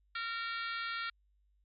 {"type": "harmonic tone with a mistuned harmonic", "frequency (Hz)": 459.8, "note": "A#4", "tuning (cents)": -24, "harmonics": [3, 4, 5, 6, 7, 8, 9, 10], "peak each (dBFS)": [-38, -43, -44, -49, -47, -49, -48, -53], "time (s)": [0.15, 1.1], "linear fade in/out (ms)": 5, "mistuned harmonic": 7, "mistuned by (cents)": 40, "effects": ["added 50 Hz sine -68 dBFS peak until 1.64 s", "MP3 48 kbps"]}